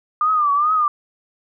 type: tone with vibrato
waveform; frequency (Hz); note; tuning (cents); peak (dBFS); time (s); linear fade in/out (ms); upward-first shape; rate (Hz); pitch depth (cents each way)
sine; 1200; D6; +37; -14; 0.21-0.88; 2; triangle; 2.4; 120
effects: none